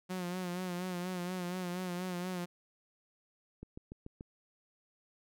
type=tone with vibrato; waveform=sawtooth; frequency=180.3 Hz; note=F#3; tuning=45 cents flat; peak=-32 dBFS; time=0.09-2.46 s; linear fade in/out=20 ms; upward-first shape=sine; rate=4.2 Hz; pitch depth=51 cents each way
type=click train; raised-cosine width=3 ms; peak=-32 dBFS; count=5; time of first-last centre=3.63-4.209 s; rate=6.91 Hz
effects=none

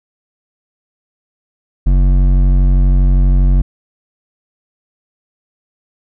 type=tone with hard clipping; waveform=triangle; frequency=46.25 Hz; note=F#1; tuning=in tune; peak=-9 dBFS; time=1.86-3.62 s; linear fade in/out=10 ms; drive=14 dB; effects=none

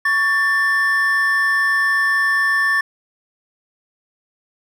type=tone pair together; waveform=triangle; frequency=1119 / 1776.3 Hz; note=C#6 / A6; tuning=+16 / +16 cents; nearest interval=minor sixth; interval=800 cents; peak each=-21 / -13 dBFS; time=0.05-2.81 s; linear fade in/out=5 ms; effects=none

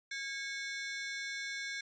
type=ring-modulated tone; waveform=sawtooth; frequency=1916 Hz; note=A#6; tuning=47 cents sharp; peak=-31 dBFS; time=0.11-1.81 s; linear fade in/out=5 ms; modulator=285 Hz; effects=resampled to 16000 Hz

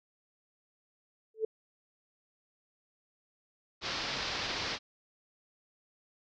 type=tone with exponential growth; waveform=sine; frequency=440 Hz; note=A4; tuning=in tune; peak=-24 dBFS; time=1.34-1.45 s; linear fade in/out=5 ms; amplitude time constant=22 ms
type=low-pass noise; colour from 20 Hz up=white; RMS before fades=-36 dBFS; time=3.81-4.79 s; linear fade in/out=50 ms; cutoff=5300 Hz; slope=48 dB/octave
effects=none

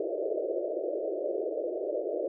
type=band-pass noise; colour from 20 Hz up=white; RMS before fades=-32 dBFS; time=0-2.28 s; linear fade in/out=2 ms; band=330 to 630 Hz; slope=96 dB/octave; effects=none

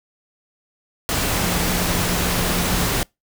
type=tone in noise; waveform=sine; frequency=176.7 Hz; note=F3; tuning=21 cents sharp; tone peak=-26 dBFS; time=1.43-2.88 s; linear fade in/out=0 ms; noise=pink; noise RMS=-21 dBFS; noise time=1.09-3.03 s; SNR=-8 dB; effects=noise-tail reverb RT60 0.2 s tail -26 dB re dry

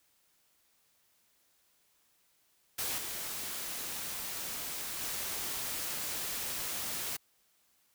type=noise with level steps; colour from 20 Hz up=white; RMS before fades=-35 / -39 / -37 dBFS; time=2.78-7.17 s; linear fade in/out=10 ms; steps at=2.98 / 5.01 s; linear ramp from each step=2 ms; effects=white hiss -71 dBFS RMS until 7.94 s

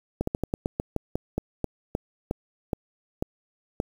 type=slowing click train; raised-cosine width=2 ms; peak=-12 dBFS; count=16; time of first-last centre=0.21-3.801 s; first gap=64 ms; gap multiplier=1.17; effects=7-bit

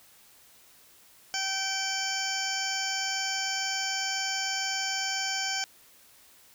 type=harmonic tone; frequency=773 Hz; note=G5; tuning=24 cents flat; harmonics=1 / 2 / 3 / 4 / 6 / 7 / 8 / 9; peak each=-37 / -35 / -37 / -37 / -37 / -35 / -39 / -37 dBFS; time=1.34-5.64 s; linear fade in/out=0 ms; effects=white hiss -57 dBFS RMS until 6.54 s

